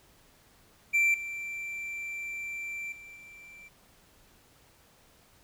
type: tone with level steps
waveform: triangle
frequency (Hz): 2348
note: D7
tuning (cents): -1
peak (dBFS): -20 / -33 / -44 / -46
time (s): 0.93-3.69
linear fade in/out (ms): 20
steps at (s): 1.14 / 2.92 / 3.16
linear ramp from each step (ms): 2
effects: pink hiss -61 dBFS RMS until 5.43 s